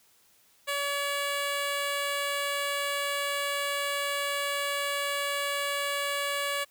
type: tone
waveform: 10% pulse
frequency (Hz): 568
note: C#5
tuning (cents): +42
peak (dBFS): -20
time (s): 0.67-6.65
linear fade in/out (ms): 20
effects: white hiss -63 dBFS RMS until 6.7 s